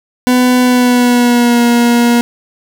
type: tone with pitch glide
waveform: 40% pulse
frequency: 250 to 238 Hz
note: B3 to A#3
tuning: +21 to +36 cents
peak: -6 dBFS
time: 0.27-2.21 s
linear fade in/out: 0 ms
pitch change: -85 cents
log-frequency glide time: 0.62-1.61 s
effects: none